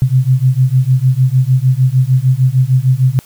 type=beating tone pair; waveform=sine; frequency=126.3 / 132.9 Hz; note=B2 / C3; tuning=+39 / +27 cents; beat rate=6.6 Hz; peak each=-11 dBFS; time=0.02-3.19 s; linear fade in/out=0 ms; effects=white hiss -43 dBFS RMS until 3.25 s